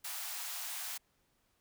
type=high-pass noise; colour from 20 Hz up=white; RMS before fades=-41 dBFS; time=0.04-0.98 s; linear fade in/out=10 ms; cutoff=650 Hz; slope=96 dB/octave; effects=pink hiss -75 dBFS RMS until 1.6 s